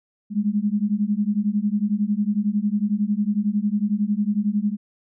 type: beating tone pair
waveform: sine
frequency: 201.9 / 212.9 Hz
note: G#3 / G#3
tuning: -49 / +43 cents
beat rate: 11 Hz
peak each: -22 dBFS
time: 0.3-4.77 s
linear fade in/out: 50 ms
effects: none